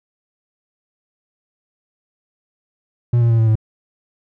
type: tone with pitch steps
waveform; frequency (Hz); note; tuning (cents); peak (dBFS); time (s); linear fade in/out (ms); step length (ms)
triangle; 119.9 / 117.23 / 114.62 / 112.06 / 109.57; A#2 / A#2 / A#2 / A2 / A2; +49 / +10 / -29 / +32 / -7; -9; 3.13-3.555; 5; 85
effects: none